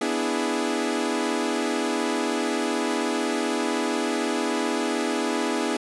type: chord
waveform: sawtooth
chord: E dominant seventh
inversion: second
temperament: equal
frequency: 246.9 / 293.7 / 329.6 / 415.3 Hz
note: B3 / D4 / E4 / G#4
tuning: 0 / 0 / 0 / 0 cents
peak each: -25 dBFS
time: 0.01-5.77 s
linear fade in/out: 5 ms
effects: resampled to 24000 Hz